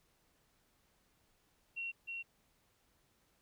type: tone with echo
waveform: sine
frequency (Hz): 2735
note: F7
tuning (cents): -37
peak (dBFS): -38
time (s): 1.76-1.92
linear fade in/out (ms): 20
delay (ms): 310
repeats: 1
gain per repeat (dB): -2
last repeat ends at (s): 2.23
effects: pink hiss -74 dBFS RMS until 3.41 s